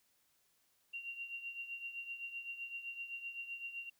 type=tone with tremolo; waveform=sine; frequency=2762 Hz; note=F7; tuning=20 cents flat; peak=-39 dBFS; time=0.93-3.9 s; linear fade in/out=10 ms; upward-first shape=triangle; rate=7.8 Hz; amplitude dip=75%; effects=white hiss -75 dBFS RMS until 3.99 s